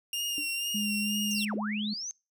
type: tone with vibrato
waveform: sawtooth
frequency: 2794 Hz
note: F7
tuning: in tune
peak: -27 dBFS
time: 0.13-1.45 s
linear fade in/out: 2 ms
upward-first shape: sine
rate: 2.1 Hz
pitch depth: 37 cents each way
type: tone with exponential decay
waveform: sine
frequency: 296.2 Hz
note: D4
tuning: 15 cents sharp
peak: -34 dBFS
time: 0.38-0.53 s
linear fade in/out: 0 ms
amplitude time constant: 31 ms
type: tone with pitch glide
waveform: sine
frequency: 207.7 to 210.6 Hz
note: G#3 to G#3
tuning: 0 to +24 cents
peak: -30 dBFS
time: 0.74-1.94 s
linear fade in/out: 10 ms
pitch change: +24 cents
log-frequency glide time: 1.3-1.51 s
type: linear two-way sweep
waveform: sine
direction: down then up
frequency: 6420 to 207.7 to 6420 Hz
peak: -34 dBFS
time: 1.31-2.11 s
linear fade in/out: 0 ms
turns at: 1.55 s
effects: noise-tail reverb RT60 0.3 s tail -26 dB re dry